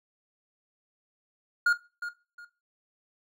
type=tone with echo; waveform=triangle; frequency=1425 Hz; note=F6; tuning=34 cents sharp; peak=-17 dBFS; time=1.66-1.73 s; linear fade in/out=5 ms; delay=360 ms; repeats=2; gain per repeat=-12 dB; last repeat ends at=2.45 s; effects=noise-tail reverb RT60 0.3 s tail -17 dB re dry